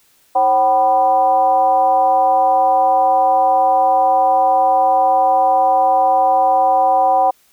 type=tone with frequency modulation; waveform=sine; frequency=763 Hz; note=G5; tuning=47 cents flat; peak=-10 dBFS; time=0.35-7.31 s; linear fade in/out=10 ms; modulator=224 Hz; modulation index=0.72; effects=white hiss -55 dBFS RMS until 7.52 s